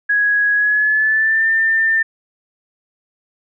sine tone with pitch glide, 1665 to 1794.8 Hz, G#6 to A6, +4 to +34 cents, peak -12 dBFS, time 0.09-2.03 s, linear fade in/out 10 ms, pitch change +130 cents, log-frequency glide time 0.54-1.46 s, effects none

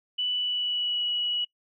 sine tone with pitch glide, 2972 to 2928 Hz, F#7 to F#7, +7 to -19 cents, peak -25 dBFS, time 0.18-1.45 s, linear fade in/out 10 ms, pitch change -26 cents, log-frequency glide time 0.33-1.04 s, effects noise-tail reverb RT60 0.1 s tail -23 dB re dry

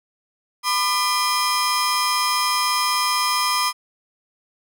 35% pulse tone cluster, 1001 / 1203 / 3198 / 5160 Hz, B5 / D6 / G7 / E8, +23 / +41 / +34 / -38 cents, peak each -21 / -21 / -28 / -22 dBFS, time 0.63-3.73 s, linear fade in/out 50 ms, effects none

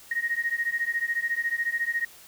sine beating tone pair, 1864.7 / 1878.7 Hz, A#6 / A#6, 0 / +13 cents, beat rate 14 Hz, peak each -28 dBFS, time 0.11-2.05 s, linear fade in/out 5 ms, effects white hiss -50 dBFS RMS until 2.27 s

